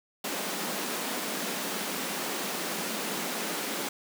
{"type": "high-pass noise", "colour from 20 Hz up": "pink", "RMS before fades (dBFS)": -33, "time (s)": [0.24, 3.89], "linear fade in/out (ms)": 5, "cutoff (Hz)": 180, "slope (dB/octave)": 48, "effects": []}